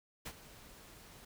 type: noise with ADSR envelope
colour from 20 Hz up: pink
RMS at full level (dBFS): -42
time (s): 0.25-1.25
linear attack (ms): 14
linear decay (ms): 57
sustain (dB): -14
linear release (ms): 5
effects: none